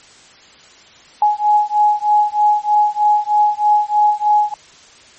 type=beating tone pair; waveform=sine; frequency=837 / 840.2 Hz; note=G#5 / G#5; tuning=+13 / +20 cents; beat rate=3.2 Hz; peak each=-14 dBFS; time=1.22-4.54 s; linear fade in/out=2 ms; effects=white hiss -44 dBFS RMS until 5.18 s + MP3 32 kbps